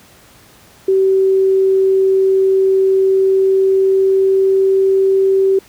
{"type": "tone with pitch glide", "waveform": "sine", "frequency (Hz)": [383.5, 385.9], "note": ["G4", "G4"], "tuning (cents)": [-38, -27], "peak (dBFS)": -9, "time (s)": [0.88, 5.59], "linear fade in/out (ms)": 5, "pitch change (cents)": 11, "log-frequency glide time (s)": [2.94, 5.16], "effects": ["pink hiss -45 dBFS RMS until 5.68 s", "high-pass 60 Hz 12 dB/octave"]}